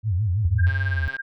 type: tone with vibrato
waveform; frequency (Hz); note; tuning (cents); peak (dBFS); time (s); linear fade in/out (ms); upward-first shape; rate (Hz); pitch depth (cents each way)
sine; 98; G2; 0; -19; 0.03-0.73; 50; sine; 6.1; 220
type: linear two-way sweep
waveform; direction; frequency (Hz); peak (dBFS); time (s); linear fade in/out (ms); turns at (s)
sine; up then down; 76.6 to 96.6 to 76.6; -21; 0.45-1.08; 0; 0.86
type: tone with tremolo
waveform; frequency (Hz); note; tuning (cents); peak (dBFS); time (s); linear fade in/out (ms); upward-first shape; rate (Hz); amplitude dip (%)
sine; 1600; G6; +35; -24; 0.58-1.22; 20; sine; 18; 100
type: click train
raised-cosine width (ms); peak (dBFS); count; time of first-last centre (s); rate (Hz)
0.3; -24; 68; 0.67-1.166; 135
effects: none